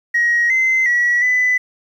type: tone with pitch steps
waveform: sine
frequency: 1892 / 2063 / 1931 / 1999 Hz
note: A#6 / C7 / B6 / B6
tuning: +25 / -25 / -39 / +20 cents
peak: -11 dBFS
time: 0.14-1.58 s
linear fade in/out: 10 ms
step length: 360 ms
effects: tanh soft clip ceiling -9 dBFS + 8-bit